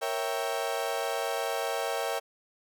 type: chord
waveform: 35% pulse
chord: A# diminished seventh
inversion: none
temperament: equal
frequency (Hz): 466.2 / 554.4 / 659.3 / 784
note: A#4 / C#5 / E5 / G5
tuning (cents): 0 / 0 / 0 / 0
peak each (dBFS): -33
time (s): 0.01-2.2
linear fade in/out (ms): 20
effects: none